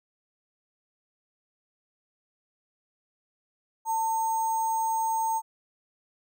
sine tone with sample-and-hold, 895 Hz, A5, 29 cents sharp, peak -24 dBFS, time 3.85-5.42 s, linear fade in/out 50 ms, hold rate 7350 Hz, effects none

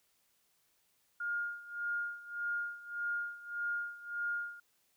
sine tone with tremolo, 1417 Hz, F6, 25 cents sharp, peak -32 dBFS, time 1.2-4.6 s, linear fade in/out 5 ms, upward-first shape sine, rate 1.7 Hz, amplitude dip 85%, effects white hiss -74 dBFS RMS until 4.96 s

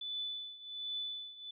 sine tone with tremolo, 3488 Hz, A7, 16 cents flat, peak -35 dBFS, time 0.01-1.51 s, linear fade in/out 5 ms, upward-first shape triangle, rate 1.3 Hz, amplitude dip 85%, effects none

